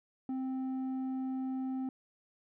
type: tone with low-pass filter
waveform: square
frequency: 261.6 Hz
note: C4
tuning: in tune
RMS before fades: -36 dBFS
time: 0.29-1.89 s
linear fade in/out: 2 ms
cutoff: 540 Hz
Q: 1.4
effects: none